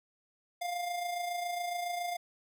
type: tone with amplitude modulation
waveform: square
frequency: 703 Hz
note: F5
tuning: 11 cents sharp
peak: -32 dBFS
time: 0.61-2.17 s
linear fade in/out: 10 ms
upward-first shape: sine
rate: 27.2 Hz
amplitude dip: 45%
effects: none